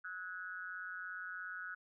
sine tone with amplitude modulation, 1470 Hz, F#6, 12 cents flat, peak -38 dBFS, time 0.04-1.75 s, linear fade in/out 10 ms, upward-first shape sine, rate 183 Hz, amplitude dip 90%, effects none

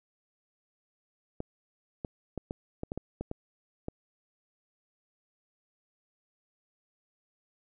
clicks, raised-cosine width 2 ms, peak -21 dBFS, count 10, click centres 1.404 / 2.048 / 2.377 / 2.509 / 2.834 / 2.919 / 2.976 / 3.21 / 3.314 / 3.884 s, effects none

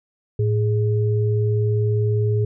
sine tone pair together, 110 / 414.9 Hz, A2 / G#4, 0 / -2 cents, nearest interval octave + major seventh, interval 2298 cents, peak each -17 / -24 dBFS, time 0.39-2.45 s, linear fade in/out 5 ms, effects none

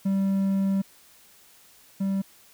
triangle tone pair in turn, 194.6 / 194.6 Hz, G3 / G3, -12 / -12 cents, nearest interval unison, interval 0 cents, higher neither, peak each -19 / -21 dBFS, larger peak first, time 0.05-0.82 / 2-2.22 s, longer first, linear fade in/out 10 ms, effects white hiss -55 dBFS RMS until 2.53 s

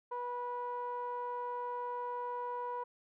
sawtooth tone with low-pass filter, 488.5 Hz, B4, 19 cents flat, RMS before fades -39 dBFS, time 0.11-2.84 s, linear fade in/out 10 ms, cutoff 1000 Hz, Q 4.1, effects none

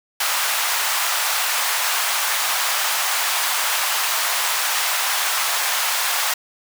pink high-pass noise, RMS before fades -21 dBFS, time 0.2-6.34 s, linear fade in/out 5 ms, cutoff 810 Hz, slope 24 dB/octave, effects none

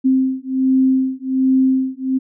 sine beating tone pair, 261.6 / 262.9 Hz, C4 / C4, 0 / +8 cents, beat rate 1.3 Hz, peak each -16 / -16 dBFS, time 0.04-2.19 s, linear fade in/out 20 ms, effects none

